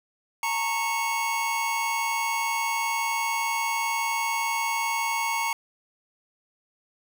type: tone cluster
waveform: square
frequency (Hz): 863 / 923 / 1103 / 2200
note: A5 / A#5 / C#6 / C#7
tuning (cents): -34 / -17 / -9 / -14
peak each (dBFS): -37 / -28 / -35 / -30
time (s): 0.43-5.53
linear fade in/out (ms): 2
effects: none